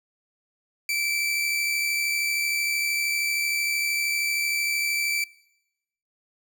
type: tone pair together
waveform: sawtooth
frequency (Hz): 2260 / 2333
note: C#7 / D7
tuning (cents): +33 / -12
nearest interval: minor second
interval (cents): 55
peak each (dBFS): -30 / -21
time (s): 0.89-5.24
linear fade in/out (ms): 2
effects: noise-tail reverb RT60 0.9 s tail -22 dB re dry